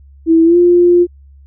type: tone with pitch glide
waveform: sine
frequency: 327.4 to 350.9 Hz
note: E4 to F4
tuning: -12 to +8 cents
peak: -5 dBFS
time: 0.26-1.07 s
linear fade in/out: 50 ms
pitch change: +120 cents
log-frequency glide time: 0.44-0.57 s
effects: added 69 Hz sine -38 dBFS peak until 1.46 s